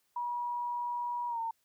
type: tone with pitch glide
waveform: sine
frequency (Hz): 964 to 910.9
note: B5 to A#5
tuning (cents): -42 to -40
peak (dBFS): -32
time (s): 0.16-1.51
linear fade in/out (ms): 5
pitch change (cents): -98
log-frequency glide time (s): 1.28-1.4
effects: white hiss -75 dBFS RMS until 1.64 s